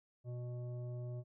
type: tone with frequency modulation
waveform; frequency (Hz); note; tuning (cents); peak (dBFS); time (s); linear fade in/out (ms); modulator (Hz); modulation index
sine; 122.5; B2; -14; -40; 0.24-1.24; 50; 490; 0.45
effects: none